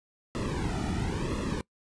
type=noise with flanger; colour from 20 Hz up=brown; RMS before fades=-31 dBFS; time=0.35-1.61 s; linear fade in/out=0 ms; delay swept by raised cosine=1.3 to 1.9 ms; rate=0.98 Hz; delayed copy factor=-1; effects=noise-tail reverb RT60 0.1 s tail -23 dB re dry + resampled to 22050 Hz